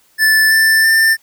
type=tone with pitch steps; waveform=square; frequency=1753 / 1771.3 / 1789.8 Hz; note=A6 / A6 / A6; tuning=-7 / +11 / +29 cents; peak=-9 dBFS; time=0.18-1.17 s; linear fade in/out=50 ms; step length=330 ms; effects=white hiss -54 dBFS RMS until 1.22 s